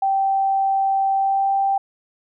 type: tone with pitch glide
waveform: sine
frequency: 779 to 784.9 Hz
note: G5 to G5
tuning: -11 to +2 cents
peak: -16 dBFS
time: 0.02-1.78 s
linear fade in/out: 5 ms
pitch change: +13 cents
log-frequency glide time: 1.15-1.51 s
effects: none